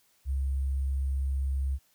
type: tone with sample-and-hold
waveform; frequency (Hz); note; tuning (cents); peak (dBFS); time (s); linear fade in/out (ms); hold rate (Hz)
sine; 67.7; C#2; -40; -26; 0.25-1.79; 50; 8820
effects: white hiss -67 dBFS RMS until 1.94 s